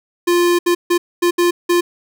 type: tone bursts at uneven times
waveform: square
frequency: 349.2 Hz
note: F4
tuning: in tune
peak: -12 dBFS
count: 6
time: 0.27-0.59 / 0.66-0.75 / 0.9-0.98 / 1.22-1.31 / 1.38-1.51 / 1.69-1.81 s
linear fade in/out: 10 ms
effects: none